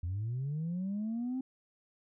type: linear sweep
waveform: sine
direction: up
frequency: 82.41 to 264.5 Hz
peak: -31 dBFS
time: 0.03-1.41 s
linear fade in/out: 5 ms
effects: tanh soft clip ceiling -30 dBFS